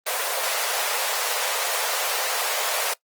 pink high-pass noise, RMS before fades -25 dBFS, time 0.06-2.94 s, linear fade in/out 10 ms, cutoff 480 Hz, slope 48 dB/octave, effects noise-tail reverb RT60 0.1 s tail -20 dB re dry + Opus 24 kbps

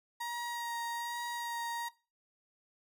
35% pulse tone with vibrato, 944 Hz, A#5, 22 cents sharp, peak -34 dBFS, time 0.2-1.89 s, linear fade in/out 10 ms, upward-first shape sine, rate 1.2 Hz, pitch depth 15 cents each way, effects noise-tail reverb RT60 0.3 s tail -18 dB re dry

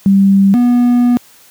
sine / triangle tone pair in turn, 196 / 243.4 Hz, G3 / B3, 0 / -25 cents, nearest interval major third, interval 375 cents, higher second, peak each -5 dBFS, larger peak neither, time 0.06-0.54 / 0.54-1.17 s, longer second, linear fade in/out 0 ms, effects white hiss -44 dBFS RMS until 1.5 s + high-pass 80 Hz 12 dB/octave

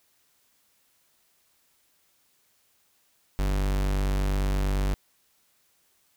45% pulse tone, 48.62 Hz, G1, 13 cents flat, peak -23 dBFS, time 3.39-4.94 s, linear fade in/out 0 ms, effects white hiss -67 dBFS RMS until 6.16 s

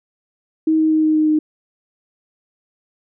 sine tone with pitch steps, 316.5 / 314.7 / 312.9 / 311.1 / 309.3 / 307.5 Hz, D#4 / D#4 / D#4 / D#4 / D#4 / D#4, +30 / +20 / +10 / 0 / -10 / -20 cents, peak -12 dBFS, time 0.67-1.39 s, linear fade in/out 5 ms, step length 120 ms, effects none

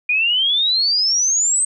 sine exponential sweep, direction up, 2420 to 8372 Hz, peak -14 dBFS, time 0.09-1.65 s, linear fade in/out 5 ms, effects none

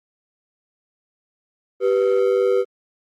triangle ring-modulated tone, 440 Hz, A4, in tune, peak -10 dBFS, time 1.8-2.65 s, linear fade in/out 50 ms, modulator 51.3 Hz, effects Opus 24 kbps

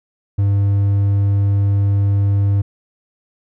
triangle tone, 100 Hz, G2, 35 cents sharp, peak -10 dBFS, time 0.38-2.62 s, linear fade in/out 10 ms, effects none

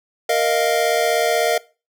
square chord, Bb suspended fourth, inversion none, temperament equal, 466.2 / 622.3 / 698.5 Hz, Bb4 / Eb5 / F5, 0 / 0 / 0 cents, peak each -21 dBFS, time 0.29-1.58 s, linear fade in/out 5 ms, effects noise-tail reverb RT60 0.3 s tail -20 dB re dry

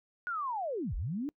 sine linear two-way sweep, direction down then up, 1480 to 34 to 306.3 Hz, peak -32 dBFS, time 0.27-1.29 s, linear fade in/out 0 ms, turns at 0.95 s, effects noise-tail reverb RT60 0.1 s tail -26 dB re dry

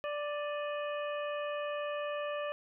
harmonic tone with a mistuned harmonic, 587.3 Hz, D5, in tune, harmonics 1 / 2 / 3 / 4 / 5, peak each -35 / -41 / -45 / -47 / -49 dBFS, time 0.04-2.52 s, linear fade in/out 0 ms, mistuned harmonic 4, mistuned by +98 cents, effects none

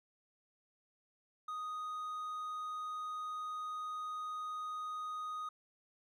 triangle tone, 1244.5 Hz, D#6, in tune, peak -37 dBFS, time 1.48-5.49 s, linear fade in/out 5 ms, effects none

